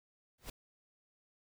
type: noise with exponential growth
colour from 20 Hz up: pink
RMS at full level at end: -40 dBFS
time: 0.38-0.5 s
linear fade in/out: 5 ms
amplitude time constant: 26 ms
effects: none